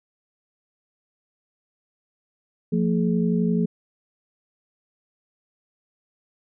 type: tone cluster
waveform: sine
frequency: 175.4 / 227 / 423.8 Hz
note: F3 / A#3 / G#4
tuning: +8 / -46 / +35 cents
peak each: -21 / -23 / -28 dBFS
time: 2.72-3.66 s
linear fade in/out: 10 ms
effects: none